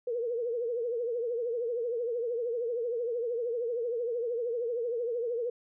sine tone with vibrato, 473.1 Hz, A#4, 26 cents sharp, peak -29 dBFS, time 0.07-5.5 s, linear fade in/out 5 ms, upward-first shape triangle, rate 13 Hz, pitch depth 110 cents each way, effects none

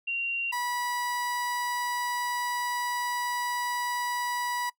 sine / 30% pulse tone pair in turn, 2760 / 975.8 Hz, F7 / B5, -21 / -21 cents, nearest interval octave + tritone, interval 1800 cents, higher first, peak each -27 / -26 dBFS, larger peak second, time 0.07-0.52 / 0.52-4.7 s, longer second, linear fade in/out 10 ms, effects noise-tail reverb RT60 0.1 s tail -22 dB re dry

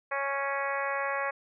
harmonic tone, 277.2 Hz, C#4, in tune, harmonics 2 / 3 / 4 / 5 / 6 / 7 / 8 / 9, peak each -34 / -37 / -34 / -40 / -36 / -37 / -40 / -45 dBFS, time 0.11-1.31 s, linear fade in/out 10 ms, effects none

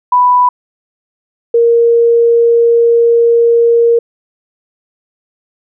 sine tone pair in turn, 990 / 467.2 Hz, B5 / A#4, +4 / +4 cents, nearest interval octave + minor second, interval 1300 cents, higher first, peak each -5 dBFS, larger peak neither, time 0.12-0.49 / 1.54-3.99 s, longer second, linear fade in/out 5 ms, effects none

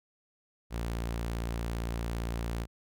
sawtooth tone, 57.6 Hz, A#1, 20 cents flat, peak -28 dBFS, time 0.7-2.67 s, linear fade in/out 50 ms, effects none

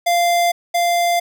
square tone pair in turn, 694 / 694 Hz, F5 / F5, -11 / -11 cents, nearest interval unison, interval 0 cents, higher neither, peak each -14 / -15 dBFS, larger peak first, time 0.06-0.52 / 0.74-1.2 s, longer neither, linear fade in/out 10 ms, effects none

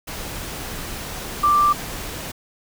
sine tone in noise, 1178 Hz, D6, 5 cents sharp, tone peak -13 dBFS, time 1.43-1.73 s, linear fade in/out 10 ms, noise pink, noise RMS -31 dBFS, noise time 0.07-2.32 s, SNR +15 dB, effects none

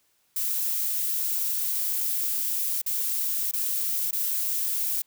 violet noise with dropouts, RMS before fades -27 dBFS, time 0.36-5.02 s, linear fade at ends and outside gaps 5 ms, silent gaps 2.817-2.861 / 3.513-3.534 / 4.11-4.128 s, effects white hiss -68 dBFS RMS until 5.06 s

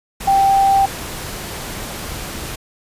sine tone in noise, 784 Hz, G5, in tune, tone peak -10 dBFS, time 0.27-0.86 s, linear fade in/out 10 ms, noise pink, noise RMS -28 dBFS, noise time 0.2-2.56 s, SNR +15 dB, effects resampled to 32000 Hz

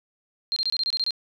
sine tone bursts, 4186 Hz, C8, in tune, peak -22 dBFS, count 9, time 0.52-1.107 s, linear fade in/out 0 ms, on 43 ms, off 25 ms, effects none

